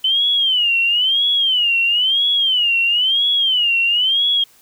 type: tone with vibrato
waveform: sine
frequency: 3027 Hz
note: F#7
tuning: 39 cents sharp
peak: -13 dBFS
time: 0.04-4.44 s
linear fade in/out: 5 ms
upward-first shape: sine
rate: 1 Hz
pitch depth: 180 cents each way
effects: white hiss -51 dBFS RMS until 4.61 s